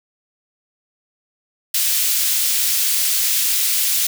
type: high-pass noise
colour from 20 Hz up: white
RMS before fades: -18 dBFS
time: 1.74-4.07 s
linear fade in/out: 5 ms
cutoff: 2800 Hz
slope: 12 dB/octave
effects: none